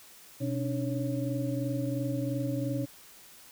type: tone cluster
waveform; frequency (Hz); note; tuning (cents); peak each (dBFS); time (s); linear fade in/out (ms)
sine; 126.2 / 277.2 / 300.1 / 554; B2 / C#4 / D4 / C#5; +38 / 0 / +38 / -1; -32 / -34 / -35 / -37; 0.4-2.86; 20
effects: white hiss -53 dBFS RMS until 3.51 s